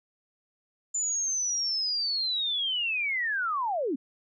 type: linear sweep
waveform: sine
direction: down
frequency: 7110 to 236 Hz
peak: -26 dBFS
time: 0.94-3.96 s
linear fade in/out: 10 ms
effects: none